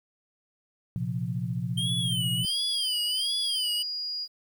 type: chord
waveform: sine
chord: Bb suspended second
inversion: none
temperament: just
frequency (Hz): 116.54 / 131.11 / 174.81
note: Bb2 / C3 / F3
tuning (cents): 0 / +4 / +2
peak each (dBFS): -32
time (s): 0.96-2.45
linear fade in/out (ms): 0
type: tone with vibrato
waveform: square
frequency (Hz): 3136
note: G7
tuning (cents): 0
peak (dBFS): -28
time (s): 1.77-3.83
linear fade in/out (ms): 10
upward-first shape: sine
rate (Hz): 1.4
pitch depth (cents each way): 140
type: tone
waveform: sine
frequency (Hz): 4870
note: D#8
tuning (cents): -38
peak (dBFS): -30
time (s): 2.43-4.28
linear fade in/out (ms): 50
effects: 10-bit